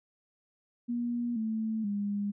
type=tone with pitch steps; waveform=sine; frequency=239.1 / 220.5 / 203.4 Hz; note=A#3 / A3 / G#3; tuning=+44 / +4 / -36 cents; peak=-29 dBFS; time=0.88-2.32 s; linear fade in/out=20 ms; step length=480 ms; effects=none